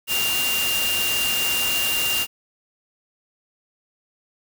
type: tone in noise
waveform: sine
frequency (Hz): 2794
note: F7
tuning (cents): 0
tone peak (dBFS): -22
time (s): 0.07-2.27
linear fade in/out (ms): 50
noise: white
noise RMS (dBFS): -25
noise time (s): 0.07-2.27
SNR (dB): 0
effects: none